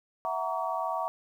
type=chord; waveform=sine; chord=F# dominant seventh; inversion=third; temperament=equal with one note detuned; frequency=659.3 / 740 / 932.3 / 1134 Hz; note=E5 / F#5 / A#5 / C#6; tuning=0 / 0 / 0 / +39 cents; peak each=-34 dBFS; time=0.25-1.08 s; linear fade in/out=0 ms; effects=10-bit